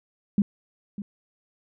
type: tone with echo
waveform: sine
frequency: 202.7 Hz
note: G#3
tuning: 42 cents flat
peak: -16 dBFS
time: 0.38-0.42 s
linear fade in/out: 2 ms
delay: 600 ms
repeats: 1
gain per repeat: -14 dB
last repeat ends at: 1.02 s
effects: none